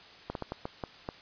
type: slowing click train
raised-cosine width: 1 ms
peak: -20 dBFS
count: 7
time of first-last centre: 0.3-1.089 s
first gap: 52 ms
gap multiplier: 1.37
effects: white hiss -52 dBFS RMS until 1.21 s + resampled to 11025 Hz